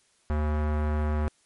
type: tone with low-pass filter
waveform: square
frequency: 75.6 Hz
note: D#2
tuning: 49 cents flat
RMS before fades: -26 dBFS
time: 0.3-1.28 s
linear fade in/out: 0 ms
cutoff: 1400 Hz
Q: 1.2
effects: white hiss -65 dBFS RMS until 1.45 s + MP3 48 kbps